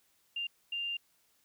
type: tone bursts at uneven times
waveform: sine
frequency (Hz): 2794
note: F7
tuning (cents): 0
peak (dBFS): -33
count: 2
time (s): 0.36-0.47 / 0.72-0.97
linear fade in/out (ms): 5
effects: white hiss -71 dBFS RMS until 1.44 s